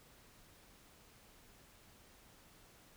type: silence
effects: pink hiss -63 dBFS RMS until 2.96 s